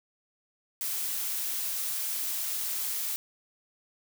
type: noise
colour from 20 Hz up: blue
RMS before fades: -32 dBFS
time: 0.81-3.16 s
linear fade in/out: 0 ms
effects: none